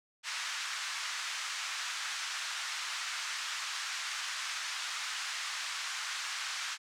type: band-pass noise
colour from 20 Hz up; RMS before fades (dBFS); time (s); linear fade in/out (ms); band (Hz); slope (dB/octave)
pink; -38; 0.23-6.78; 50; 1200 to 7300; 24
effects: none